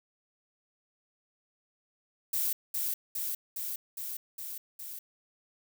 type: noise with echo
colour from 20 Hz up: violet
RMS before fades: -30 dBFS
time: 2.33-2.53 s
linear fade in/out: 5 ms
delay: 410 ms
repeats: 6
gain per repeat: -2 dB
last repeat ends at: 4.99 s
effects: none